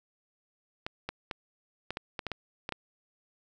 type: clicks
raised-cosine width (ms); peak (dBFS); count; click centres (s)
0.3; -18; 10; 0.865 / 1.09 / 1.312 / 1.906 / 1.971 / 2.192 / 2.267 / 2.317 / 2.691 / 2.723
effects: none